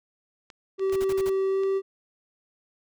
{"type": "clicks", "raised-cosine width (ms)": 0.2, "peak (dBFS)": -28, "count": 4, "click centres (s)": [0.502, 0.795, 0.897, 1.635]}
{"type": "tone with pitch glide", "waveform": "triangle", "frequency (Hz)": [385.2, 387.9], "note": ["G4", "G4"], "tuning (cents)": [-30, -18], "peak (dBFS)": -20, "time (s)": [0.78, 1.82], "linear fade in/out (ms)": 50, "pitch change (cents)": 12, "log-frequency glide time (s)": [1.49, 1.62]}
{"type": "noise bursts", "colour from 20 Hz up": "pink", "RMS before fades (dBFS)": -38, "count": 5, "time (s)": [0.92, 1.297], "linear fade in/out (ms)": 5, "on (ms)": 41, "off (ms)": 43}
{"effects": []}